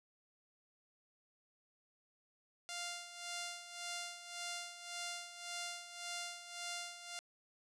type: tone with tremolo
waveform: 5% pulse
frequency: 698.5 Hz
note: F5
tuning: in tune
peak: -29 dBFS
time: 2.69-7.19 s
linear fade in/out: 0 ms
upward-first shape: sine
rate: 1.8 Hz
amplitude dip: 70%
effects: low-pass 10000 Hz 12 dB/octave